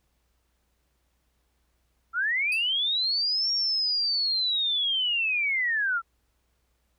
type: linear two-way sweep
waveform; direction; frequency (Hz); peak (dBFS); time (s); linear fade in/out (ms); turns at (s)
sine; up then down; 1318.5 to 5588 to 1318.5; -23; 2.13-6.02; 50; 3.52
type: tone with exponential decay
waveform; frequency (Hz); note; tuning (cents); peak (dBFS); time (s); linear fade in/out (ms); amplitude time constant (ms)
30% pulse; 4710; D8; +4; -29; 2.52-2.71; 2; 41
effects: added 60 Hz sine -70 dBFS peak until 6.98 s + pink hiss -74 dBFS RMS until 6.98 s